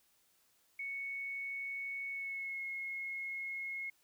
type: tone with pitch glide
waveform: sine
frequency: 2217 to 2166 Hz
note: C#7 to C#7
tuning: 0 to -41 cents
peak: -38 dBFS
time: 0.79-3.9 s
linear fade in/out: 5 ms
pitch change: -41 cents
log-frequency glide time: 2.1-2.63 s
effects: white hiss -72 dBFS RMS until 4.03 s